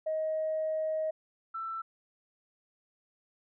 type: tone pair in turn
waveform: sine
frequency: 629 / 1332.8 Hz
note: D#5 / E6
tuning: +19 / +19 cents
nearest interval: octave + minor second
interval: 1300 cents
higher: second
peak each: -28 / -34 dBFS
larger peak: first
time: 0.06-1.11 / 1.54-1.82 s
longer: first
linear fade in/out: 10 ms
effects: tanh soft clip ceiling -24 dBFS